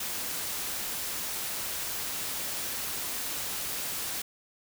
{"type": "noise", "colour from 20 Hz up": "white", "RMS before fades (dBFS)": -34, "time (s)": [0, 4.22], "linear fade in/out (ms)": 5, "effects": []}